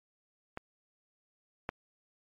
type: clicks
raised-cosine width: 0.5 ms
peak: -23 / -18 dBFS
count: 2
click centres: 0.574 / 1.691 s
effects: MP3 48 kbps